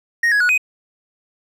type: tone with pitch steps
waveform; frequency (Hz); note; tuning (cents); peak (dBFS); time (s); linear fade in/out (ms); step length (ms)
triangle; 1866 / 1670 / 1462 / 2507; A#6 / G#6 / F#6 / D#7; +1 / +9 / -21 / +12; -11; 0.23-0.578; 5; 87
effects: none